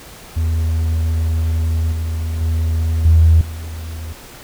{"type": "tone with level steps", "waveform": "triangle", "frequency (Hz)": 81, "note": "E2", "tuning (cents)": -30, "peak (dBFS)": [-12, -16, -12, -3, -23], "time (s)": [0.36, 4.13], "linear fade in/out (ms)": 10, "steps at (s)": [1.92, 2.41, 3.05, 3.41], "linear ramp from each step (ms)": 2, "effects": ["tanh soft clip ceiling -4 dBFS", "pink hiss -38 dBFS RMS until 4.43 s"]}